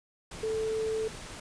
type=tone in noise; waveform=sine; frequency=440 Hz; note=A4; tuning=in tune; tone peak=-28 dBFS; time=0.43-1.08 s; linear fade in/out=5 ms; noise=pink; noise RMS=-43 dBFS; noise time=0.31-1.4 s; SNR=+12 dB; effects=resampled to 22050 Hz